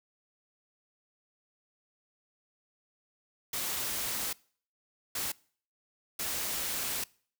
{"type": "noise bursts at uneven times", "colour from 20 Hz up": "white", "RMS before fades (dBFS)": -34, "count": 3, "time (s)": [[3.53, 4.33], [5.15, 5.32], [6.19, 7.04]], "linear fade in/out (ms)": 5, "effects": ["noise-tail reverb RT60 0.5 s tail -24 dB re dry"]}